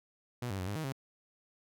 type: tone with pitch steps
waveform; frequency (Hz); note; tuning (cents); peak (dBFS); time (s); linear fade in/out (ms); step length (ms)
sawtooth; 122.3 / 97.4 / 91.5 / 102.1 / 157.7 / 135; B2 / G2 / F#2 / G#2 / D#3 / C#3; -16 / -11 / -19 / -29 / +24 / -45; -31; 0.42-0.924; 5; 84
effects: none